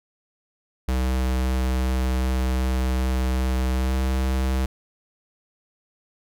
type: tone with pitch glide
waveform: square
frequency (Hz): 64.1 to 65.15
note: C2 to C2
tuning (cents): -35 to -7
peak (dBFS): -21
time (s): 0.88-4.66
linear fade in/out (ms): 5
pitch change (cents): +28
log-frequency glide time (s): 3.78-3.93
effects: none